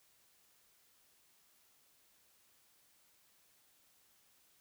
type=silence; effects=white hiss -70 dBFS RMS until 4.6 s